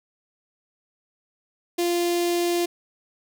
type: tone with notch filter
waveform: sawtooth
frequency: 347.3 Hz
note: F4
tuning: 10 cents flat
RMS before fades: -23 dBFS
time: 1.78-2.66 s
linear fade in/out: 10 ms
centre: 1300 Hz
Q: 0.73
effects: none

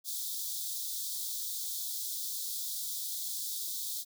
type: high-pass noise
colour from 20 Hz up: white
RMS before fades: -37 dBFS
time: 0.04-4.05 s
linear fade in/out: 50 ms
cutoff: 3400 Hz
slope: 96 dB/octave
effects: none

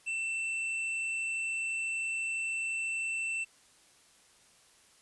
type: tone with tanh clipping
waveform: triangle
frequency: 2677 Hz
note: E7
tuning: 26 cents sharp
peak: -33 dBFS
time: 0.06-3.45 s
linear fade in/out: 20 ms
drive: 13 dB
effects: white hiss -62 dBFS RMS until 5.01 s + resampled to 24000 Hz

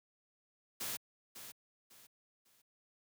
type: noise with echo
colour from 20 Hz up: white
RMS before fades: -40 dBFS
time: 0.8-0.97 s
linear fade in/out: 10 ms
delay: 550 ms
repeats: 3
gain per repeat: -10 dB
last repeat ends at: 2.62 s
effects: high-pass 80 Hz 12 dB/octave

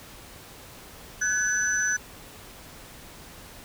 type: tone cluster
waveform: sine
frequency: 1498 / 1691 / 6010 Hz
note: F#6 / G#6 / F#8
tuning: +21 / +31 / +26 cents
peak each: -27 dBFS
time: 1.21-1.97 s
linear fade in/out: 10 ms
effects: pink hiss -46 dBFS RMS until 3.64 s

